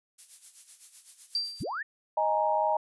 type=noise with tremolo; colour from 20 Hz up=violet; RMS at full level=-43 dBFS; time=0.18-1.64 s; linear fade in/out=10 ms; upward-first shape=sine; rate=7.9 Hz; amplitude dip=70%
type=tone with exponential decay; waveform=sine; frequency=4699 Hz; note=D8; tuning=in tune; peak=-24 dBFS; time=1.35-1.81 s; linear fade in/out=2 ms; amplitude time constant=100 ms
type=linear sweep; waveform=sine; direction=up; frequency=34.65 to 1887 Hz; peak=-31 dBFS; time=1.6-1.83 s; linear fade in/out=10 ms
type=chord; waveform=sine; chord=D# suspended fourth; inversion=none; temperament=equal with one note detuned; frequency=622.3 / 830.6 / 935 Hz; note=D#5 / G#5 / A#5; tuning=0 / 0 / +5 cents; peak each=-28 dBFS; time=2.17-2.77 s; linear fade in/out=5 ms
effects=resampled to 24000 Hz